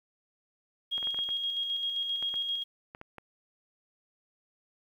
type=tone with tremolo; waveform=sine; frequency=3272 Hz; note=G#7; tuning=26 cents flat; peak=-28 dBFS; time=0.91-2.64 s; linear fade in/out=20 ms; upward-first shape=square; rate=7.6 Hz; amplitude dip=35%
type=clicks; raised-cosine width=0.5 ms; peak=-29 dBFS; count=11; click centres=0.98 / 1.028 / 1.072 / 1.145 / 1.189 / 1.29 / 2.226 / 2.341 / 2.949 / 3.014 / 3.183 s
effects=10-bit